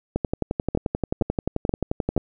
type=two click trains; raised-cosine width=2 ms; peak=-9 / -9 dBFS; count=24 / 4; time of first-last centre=0.16-2.178 / 0.75-2.165 s; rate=11.4 / 2.12 Hz; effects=none